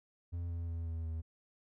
triangle tone with pitch steps, 86 / 84.67 / 83.36 / 82.07 / 80.8 Hz, F2 / E2 / E2 / E2 / E2, -26 / +47 / +20 / -7 / -34 cents, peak -34 dBFS, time 0.32-1.22 s, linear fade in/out 20 ms, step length 180 ms, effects none

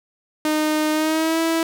sawtooth tone with pitch glide, 307.4 to 327.6 Hz, D#4 to E4, -21 to -11 cents, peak -14 dBFS, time 0.45-1.63 s, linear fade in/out 2 ms, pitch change +110 cents, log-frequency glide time 0.92-1.4 s, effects none

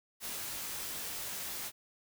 white noise with comb filter, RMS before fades -40 dBFS, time 0.2-1.72 s, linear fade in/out 50 ms, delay 20 ms, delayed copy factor -0.75, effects none

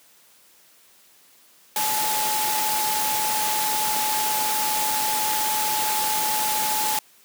sine tone in noise, 858 Hz, A5, 44 cents flat, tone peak -25 dBFS, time 1.76-6.99 s, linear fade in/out 2 ms, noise white, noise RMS -25 dBFS, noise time 1.76-6.99 s, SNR -3 dB, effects white hiss -55 dBFS RMS until 7.24 s + high-pass 150 Hz 12 dB/octave

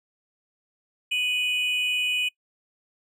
triangle tone pair together, 2489 / 2951 Hz, D#7 / F#7, 0 / -5 cents, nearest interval minor third, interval 295 cents, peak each -23 / -25 dBFS, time 1.11-2.29 s, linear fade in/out 10 ms, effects noise-tail reverb RT60 0.1 s tail -24 dB re dry

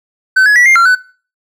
triangle tone with pitch steps, 1526 / 1685 / 1948 / 2113 / 1373 / 1500 Hz, G6 / G#6 / B6 / C7 / F6 / F#6, -47 / +25 / -24 / +16 / -30 / +23 cents, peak -3 dBFS, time 0.36-0.954 s, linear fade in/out 10 ms, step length 99 ms, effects noise-tail reverb RT60 0.4 s tail -21 dB re dry

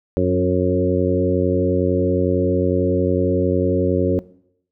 harmonic tone with a mistuned harmonic, 91 Hz, F#2, 28 cents flat, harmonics 1 / 2 / 3 / 4 / 5 / 6, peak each -22 / -22 / -22 / -22 / -22 / -22 dBFS, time 0.17-4.19 s, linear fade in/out 0 ms, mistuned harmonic 3, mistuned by +15 cents, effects noise-tail reverb RT60 0.7 s tail -20 dB re dry

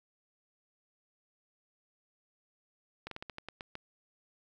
slowing click train, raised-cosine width 0.3 ms, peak -25 dBFS, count 9, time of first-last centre 3.07-3.754 s, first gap 43 ms, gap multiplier 1.19, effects 11-bit

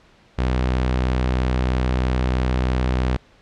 sawtooth tone, 63.1 Hz, B1, 38 cents sharp, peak -14 dBFS, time 0.38-3.17 s, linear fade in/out 10 ms, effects pink hiss -53 dBFS RMS until 3.41 s + low-pass 4000 Hz 12 dB/octave

